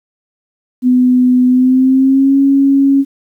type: tone with pitch glide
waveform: sine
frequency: 251 to 275.3 Hz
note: B3 to C#4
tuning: +28 to -12 cents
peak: -6 dBFS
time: 0.82-3.05 s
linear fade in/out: 50 ms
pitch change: +160 cents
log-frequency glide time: 1.47-2.38 s
effects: 8-bit